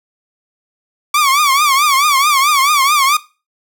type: tone with vibrato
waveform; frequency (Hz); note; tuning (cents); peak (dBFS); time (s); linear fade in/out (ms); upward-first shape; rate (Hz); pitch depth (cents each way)
sawtooth; 1139; C#6; +47; -6; 1.14-3.17; 5; triangle; 4.6; 150
effects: noise-tail reverb RT60 0.3 s tail -18 dB re dry